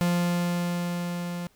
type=tone with level ramp; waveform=45% pulse; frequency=174.61 Hz; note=F3; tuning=in tune; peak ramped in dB=-21 to -31 dBFS; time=0.01-1.47 s; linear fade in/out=0 ms; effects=pink hiss -63 dBFS RMS until 1.55 s

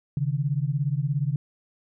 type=beating tone pair; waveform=sine; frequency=135.6 / 152.6 Hz; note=C#3 / D#3; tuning=-38 / -33 cents; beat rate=17 Hz; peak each=-25 / -26 dBFS; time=0.17-1.36 s; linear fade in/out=2 ms; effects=none

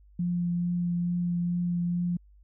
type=tone with vibrato; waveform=sine; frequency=174.61 Hz; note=F3; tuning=in tune; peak=-25 dBFS; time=0.19-2.17 s; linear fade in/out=5 ms; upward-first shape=triangle; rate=2.3 Hz; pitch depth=13 cents each way; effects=added 50 Hz sine -53 dBFS peak until 2.43 s

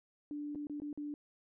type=tone with dropouts; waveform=sine; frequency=293.7 Hz; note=D4; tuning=in tune; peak=-38 dBFS; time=0.31-1.14 s; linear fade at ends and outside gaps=1 ms; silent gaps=0.549-0.556 / 0.67-0.697 / 0.801-0.819 / 0.929-0.975 s; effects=none

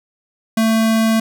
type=tone; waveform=square; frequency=223.1 Hz; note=A3; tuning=24 cents sharp; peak=-13 dBFS; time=0.57-1.2 s; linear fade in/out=5 ms; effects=none

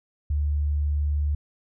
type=tone; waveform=sine; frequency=73.42 Hz; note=D2; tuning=in tune; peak=-21 dBFS; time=0.3-1.35 s; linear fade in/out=5 ms; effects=none

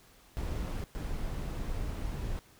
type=noise bursts at uneven times; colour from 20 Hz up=brown; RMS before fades=-35 dBFS; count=2; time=0.37-0.84 / 0.95-2.39 s; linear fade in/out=0 ms; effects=pink hiss -60 dBFS RMS until 2.59 s

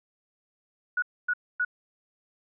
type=tone bursts; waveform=sine; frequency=1464 Hz; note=F#6; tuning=19 cents flat; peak=-23 dBFS; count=3; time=0.97-1.649 s; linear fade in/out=5 ms; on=53 ms; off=260 ms; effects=none

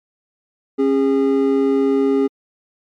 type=tone pair together; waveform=triangle; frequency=272.6 / 408.4 Hz; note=C#4 / G#4; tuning=-29 / -29 cents; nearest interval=perfect fifth; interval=700 cents; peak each=-14 dBFS; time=0.78-2.28 s; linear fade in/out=20 ms; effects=MP3 96 kbps

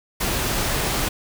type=noise; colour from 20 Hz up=pink; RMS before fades=-23 dBFS; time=0.2-1.09 s; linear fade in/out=10 ms; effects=none

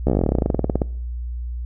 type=slowing click train; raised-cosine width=2 ms; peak=-5 dBFS; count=24; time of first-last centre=0.07-0.818 s; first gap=14 ms; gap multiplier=1.07; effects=noise-tail reverb RT60 0.6 s tail -23 dB re dry + added 60 Hz sine -25 dBFS peak until 1.65 s

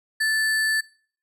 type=tone with sample-and-hold; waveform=sine; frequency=1749 Hz; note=A6; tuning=11 cents flat; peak=-19 dBFS; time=0.2-0.81 s; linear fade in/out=10 ms; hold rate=6300 Hz; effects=noise-tail reverb RT60 0.5 s tail -22 dB re dry + low-pass 12000 Hz 12 dB/octave

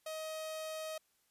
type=tone with notch filter; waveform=sawtooth; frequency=630 Hz; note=D#5; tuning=21 cents sharp; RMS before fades=-42 dBFS; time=0.06-0.98 s; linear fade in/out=5 ms; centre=1600 Hz; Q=1.7; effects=white hiss -75 dBFS RMS until 1.3 s + resampled to 32000 Hz

